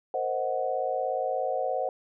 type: chord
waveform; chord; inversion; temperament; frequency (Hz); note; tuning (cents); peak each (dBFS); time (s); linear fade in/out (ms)
sine; C half-diminished seventh; third; equal; 466.2 / 523.3 / 622.3 / 740; Bb4 / C5 / Eb5 / Gb5; 0 / 0 / 0 / 0; -36 / -30 / -33 / -30; 0.14-1.89; 2
effects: none